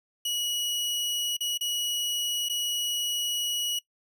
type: tone with dropouts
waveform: sawtooth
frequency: 2917 Hz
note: F#7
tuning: 25 cents flat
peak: -24 dBFS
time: 0.25-3.79 s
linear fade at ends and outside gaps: 5 ms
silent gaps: 1.368-1.406 / 1.576-1.609 / 2.487-2.496 s
effects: noise-tail reverb RT60 0.1 s tail -21 dB re dry